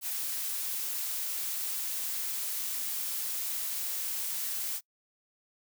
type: noise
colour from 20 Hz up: blue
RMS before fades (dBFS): -34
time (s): 0.01-4.81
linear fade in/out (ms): 50
effects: noise-tail reverb RT60 0.1 s tail -24 dB re dry